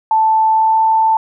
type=tone with pitch glide; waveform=sine; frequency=880 to 886.1 Hz; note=A5 to A5; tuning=0 to +12 cents; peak=-9 dBFS; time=0.11-1.17 s; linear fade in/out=2 ms; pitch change=+12 cents; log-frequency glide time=0.51-0.79 s; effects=none